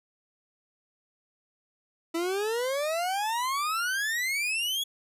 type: exponential sweep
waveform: 40% pulse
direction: up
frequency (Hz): 325.9 to 3399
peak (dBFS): -26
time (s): 2.14-4.84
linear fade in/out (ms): 10
effects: resampled to 32000 Hz